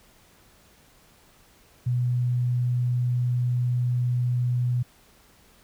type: tone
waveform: sine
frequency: 123.2 Hz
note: B2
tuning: 4 cents flat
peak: -21 dBFS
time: 1.86-4.83 s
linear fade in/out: 10 ms
effects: pink hiss -57 dBFS RMS until 5.63 s